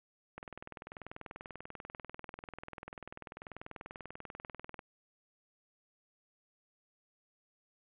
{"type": "click train", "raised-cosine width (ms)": 0.5, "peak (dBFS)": -29, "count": 91, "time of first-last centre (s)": [0.38, 4.792], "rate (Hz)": 20.4, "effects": ["resampled to 8000 Hz", "10-bit"]}